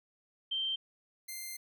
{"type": "tone pair in turn", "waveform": ["sine", "5% pulse"], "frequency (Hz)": [3136, 2093], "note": ["G7", "C7"], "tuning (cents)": [0, 0], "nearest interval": "perfect fifth", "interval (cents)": 700, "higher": "first", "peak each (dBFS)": [-31, -30], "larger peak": "second", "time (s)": [[0.51, 0.76], [1.28, 1.57]], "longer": "second", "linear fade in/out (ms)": 10, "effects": []}